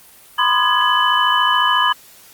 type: tone cluster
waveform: sine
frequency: 986 / 1040 / 1224 / 1677 / 2995 Hz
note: B5 / C6 / D#6 / G#6 / F#7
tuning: -3 / -11 / -29 / +16 / +20 cents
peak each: -19 dBFS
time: 0.38-1.93 s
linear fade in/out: 10 ms
effects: white hiss -45 dBFS RMS until 2.33 s + Opus 32 kbps